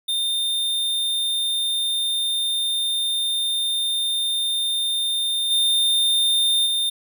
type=tone with level steps; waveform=square; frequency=3625 Hz; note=A#7; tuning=49 cents flat; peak=-21 / -17 / -20 dBFS; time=0.08-6.9 s; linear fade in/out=10 ms; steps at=5.5 / 6.65 s; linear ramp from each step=20 ms; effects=none